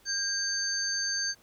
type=tone cluster; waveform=sine; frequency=1607 / 4592 / 6300 Hz; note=G6 / D8 / G8; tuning=+43 / -40 / +8 cents; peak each=-33 / -31 / -33 dBFS; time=0.05-1.35 s; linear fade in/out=50 ms; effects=pink hiss -61 dBFS RMS until 1.42 s